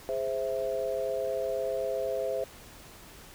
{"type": "chord", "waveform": "sine", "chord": "Ab augmented", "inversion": "none", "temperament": "equal", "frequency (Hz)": [415.3, 523.3, 659.3], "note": ["Ab4", "C5", "E5"], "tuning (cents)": [0, 0, 0], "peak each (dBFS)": [-35, -31, -33], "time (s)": [0.09, 2.44], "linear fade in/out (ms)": 0, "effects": ["pink hiss -50 dBFS RMS until 3.34 s"]}